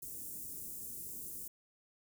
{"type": "band-stop noise", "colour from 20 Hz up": "white", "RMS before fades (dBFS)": -45, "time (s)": [0.02, 1.48], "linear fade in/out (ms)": 5, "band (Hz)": [390, 7700], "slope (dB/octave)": 24, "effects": []}